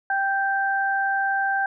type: tone pair together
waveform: sine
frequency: 784 / 1568 Hz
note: G5 / G6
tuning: 0 / 0 cents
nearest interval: octave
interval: 1200 cents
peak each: -23 dBFS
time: 0.1-1.66 s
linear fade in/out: 2 ms
effects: none